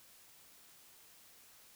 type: silence
effects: white hiss -61 dBFS RMS until 1.75 s